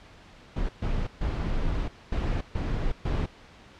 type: noise bursts at uneven times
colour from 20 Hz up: brown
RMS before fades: -27 dBFS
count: 6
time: 0.56-0.69 / 0.82-1.07 / 1.21-1.88 / 2.12-2.41 / 2.55-2.92 / 3.05-3.26 s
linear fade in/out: 5 ms
effects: pink hiss -51 dBFS RMS until 3.79 s + low-pass 4000 Hz 12 dB/octave